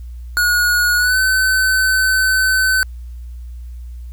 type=tone with pitch glide; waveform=square; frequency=1450 to 1522.1 Hz; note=F#6 to F#6; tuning=-35 to +49 cents; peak=-13 dBFS; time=0.37-2.83 s; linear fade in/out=0 ms; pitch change=+84 cents; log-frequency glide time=0.97-1.18 s; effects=added 60 Hz sine -28 dBFS peak until 4.12 s + white hiss -58 dBFS RMS until 4.12 s